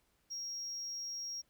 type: tone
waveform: triangle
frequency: 5600 Hz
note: F8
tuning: 4 cents sharp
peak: -37 dBFS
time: 0.3-1.42 s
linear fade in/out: 20 ms
effects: tanh soft clip ceiling -34 dBFS + pink hiss -75 dBFS RMS until 1.49 s